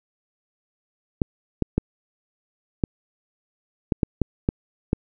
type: clicks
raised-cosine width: 3 ms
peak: -6 dBFS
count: 9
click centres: 1.218 / 1.623 / 1.78 / 2.838 / 3.922 / 4.032 / 4.217 / 4.489 / 4.931 s
effects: none